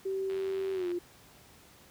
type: tone with pitch glide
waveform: sine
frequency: 385.2 to 351.2 Hz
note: G4 to F4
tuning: -30 to +10 cents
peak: -30 dBFS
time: 0.05-0.99 s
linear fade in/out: 10 ms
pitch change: -160 cents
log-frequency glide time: 0.73-0.88 s
type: click train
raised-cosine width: 0.3 ms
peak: -31 dBFS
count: 56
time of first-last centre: 0.3-0.917 s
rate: 89.2 Hz
effects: pink hiss -57 dBFS RMS until 1.9 s + high-pass 60 Hz 12 dB/octave